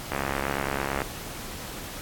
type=click train; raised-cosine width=0.5 ms; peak=-12 dBFS; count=63; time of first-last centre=0.12-1.019 s; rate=69 Hz; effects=pink hiss -38 dBFS RMS until 2.01 s + AAC 64 kbps